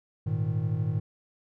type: chord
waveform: triangle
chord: Ab suspended second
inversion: none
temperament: equal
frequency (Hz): 103.83 / 116.54 / 155.56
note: Ab2 / Bb2 / Eb3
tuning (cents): 0 / 0 / 0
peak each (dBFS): -28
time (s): 0.26-1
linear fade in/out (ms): 10
effects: none